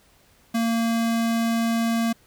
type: tone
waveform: square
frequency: 229.4 Hz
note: A#3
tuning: 28 cents flat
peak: -21 dBFS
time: 0.54-2.13 s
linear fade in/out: 10 ms
effects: pink hiss -58 dBFS RMS until 2.26 s